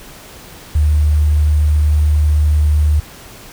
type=tone with sample-and-hold; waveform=sine; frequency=75.3 Hz; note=D2; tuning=44 cents sharp; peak=-9 dBFS; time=0.75-3 s; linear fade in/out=5 ms; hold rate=8820 Hz; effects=pink hiss -37 dBFS RMS until 3.52 s